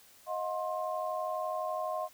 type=tone cluster; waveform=sine; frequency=628 / 720 / 1059 Hz; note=D#5 / F#5 / C6; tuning=+16 / -47 / +21 cents; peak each=-35 / -37 / -37 dBFS; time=0.26-2.09 s; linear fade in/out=50 ms; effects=white hiss -59 dBFS RMS until 2.13 s